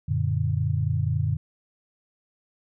sine chord, Gb augmented, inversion none, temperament equal, 92.5 / 116.54 / 146.83 Hz, Gb2 / Bb2 / D3, 0 / 0 / 0 cents, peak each -26 dBFS, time 0.08-1.37 s, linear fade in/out 10 ms, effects none

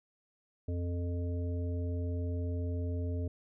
harmonic tone, 87.31 Hz, F2, in tune, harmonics 1 / 3 / 5 / 7, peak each -32 / -41 / -44 / -48 dBFS, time 0.68-3.28 s, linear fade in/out 5 ms, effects none

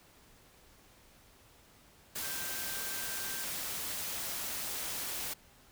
sine tone in noise, 1568 Hz, G6, in tune, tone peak -46 dBFS, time 2.22-3.45 s, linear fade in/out 10 ms, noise white, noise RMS -38 dBFS, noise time 2.15-5.34 s, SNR -11 dB, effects pink hiss -61 dBFS RMS until 5.71 s

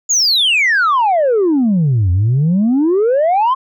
sine exponential two-way sweep, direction down then up, 7040 to 86 to 1086 Hz, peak -8 dBFS, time 0.09-3.55 s, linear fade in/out 20 ms, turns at 2.11 s, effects tanh soft clip ceiling -8 dBFS

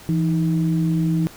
sine tone pair together, 166.23 / 313.8 Hz, E3 / D#4, +15 / +15 cents, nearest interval major seventh, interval 1100 cents, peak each -17 / -23 dBFS, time 0.09-1.27 s, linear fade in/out 0 ms, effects tanh soft clip ceiling -9 dBFS + pink hiss -43 dBFS RMS until 1.36 s

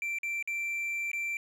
triangle tone with dropouts, 2349 Hz, D7, in tune, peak -29 dBFS, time 0.02-1.37 s, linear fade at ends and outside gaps 1 ms, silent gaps 0.186-0.232 / 0.426-0.475 / 1.116-1.132 s, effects none

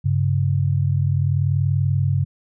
sine tone pair together, 98 / 138.59 Hz, G2 / C#3, 0 / 0 cents, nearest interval tritone, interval 600 cents, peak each -19 dBFS, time 0.04-2.25 s, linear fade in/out 20 ms, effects none

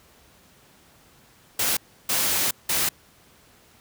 white noise bursts at uneven times, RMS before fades -23 dBFS, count 3, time 1.59-1.77 / 2.09-2.51 / 2.69-2.89 s, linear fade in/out 5 ms, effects pink hiss -55 dBFS RMS until 3.8 s + high-pass 60 Hz 12 dB/octave

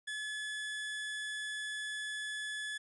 30% pulse tone, 1714 Hz, A6, 46 cents flat, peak -35 dBFS, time 0.07-2.78 s, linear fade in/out 10 ms, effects resampled to 24000 Hz

